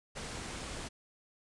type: low-pass noise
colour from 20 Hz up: pink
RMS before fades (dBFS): -42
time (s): 0.15-0.89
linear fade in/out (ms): 20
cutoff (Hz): 10000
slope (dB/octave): 48
effects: resampled to 24000 Hz